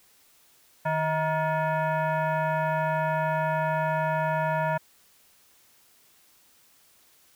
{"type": "tone with frequency modulation", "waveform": "sine", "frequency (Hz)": 155.56, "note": "D#3", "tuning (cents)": 0, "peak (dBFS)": -23, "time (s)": [0.85, 4.78], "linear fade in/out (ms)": 10, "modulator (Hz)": 789, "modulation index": 1.6, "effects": ["white hiss -60 dBFS RMS until 7.35 s"]}